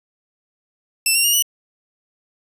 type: tone with pitch steps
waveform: 10% pulse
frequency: 2665 / 2756 / 2850 / 2947 Hz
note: E7 / F7 / F7 / F#7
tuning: +18 / -24 / +34 / -8 cents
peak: -6 dBFS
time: 1.06-1.424 s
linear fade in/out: 2 ms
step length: 91 ms
effects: resampled to 32000 Hz